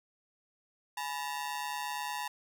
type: ring-modulated tone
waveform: sawtooth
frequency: 911 Hz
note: A#5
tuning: 40 cents flat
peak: -28 dBFS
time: 0.97-2.28 s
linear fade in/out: 5 ms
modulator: 74.2 Hz
effects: none